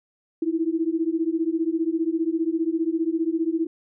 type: beating tone pair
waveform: sine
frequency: 319.4 / 334.4 Hz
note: D#4 / E4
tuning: +45 / +25 cents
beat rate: 15 Hz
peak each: -24 dBFS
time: 0.42-3.67 s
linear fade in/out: 5 ms
effects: none